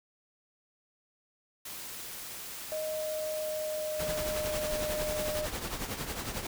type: noise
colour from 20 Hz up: white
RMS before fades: -42 dBFS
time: 1.65-5.41 s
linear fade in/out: 5 ms
type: tone with pitch glide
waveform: sine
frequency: 622.3 to 609.1 Hz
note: D#5 to D#5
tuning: 0 to -37 cents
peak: -32 dBFS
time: 2.72-5.46 s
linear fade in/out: 0 ms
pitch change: -37 cents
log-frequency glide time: 2.86-4.74 s
type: noise with tremolo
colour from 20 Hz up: pink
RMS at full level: -34 dBFS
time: 3.99-6.47 s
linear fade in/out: 5 ms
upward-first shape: triangle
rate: 11 Hz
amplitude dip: 65%
effects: none